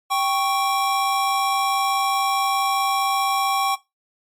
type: tone pair together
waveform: square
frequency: 784 / 1108.7 Hz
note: G5 / C#6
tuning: 0 / 0 cents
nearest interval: tritone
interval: 600 cents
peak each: -22 dBFS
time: 0.1-3.76 s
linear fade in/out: 20 ms
effects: noise-tail reverb RT60 0.2 s tail -17 dB re dry + MP3 64 kbps